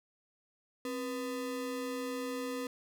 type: ring-modulated tone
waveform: square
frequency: 376.9 Hz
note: F#4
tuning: 32 cents sharp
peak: -33 dBFS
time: 0.85-2.67 s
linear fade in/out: 2 ms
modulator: 112 Hz
effects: none